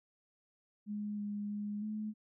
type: tone with pitch steps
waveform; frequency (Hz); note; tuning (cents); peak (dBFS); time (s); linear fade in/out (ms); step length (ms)
sine; 208.2 / 205.9 / 207 / 213.9; G#3 / G#3 / G#3 / A3; +5 / -15 / -5 / -49; -36; 0.86-2.14; 50; 320
effects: none